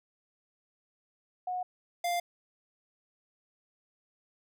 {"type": "tone pair in turn", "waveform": ["sine", "square"], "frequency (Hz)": [729, 697.9], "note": ["F#5", "F5"], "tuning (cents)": [-26, -1], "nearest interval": "minor second", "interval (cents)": 75, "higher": "first", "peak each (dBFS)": [-31, -29], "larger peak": "second", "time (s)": [[1.47, 1.63], [2.04, 2.2]], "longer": "neither", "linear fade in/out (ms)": 5, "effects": []}